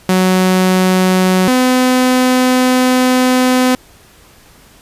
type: tone pair in turn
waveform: sawtooth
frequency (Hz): 185.5 / 254.1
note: F#3 / B3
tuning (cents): +5 / +49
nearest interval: perfect fourth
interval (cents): 544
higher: second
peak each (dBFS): -5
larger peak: neither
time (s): 0.09-1.48 / 1.48-3.75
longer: second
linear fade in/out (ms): 2
effects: pink hiss -44 dBFS RMS until 4.81 s + resampled to 32000 Hz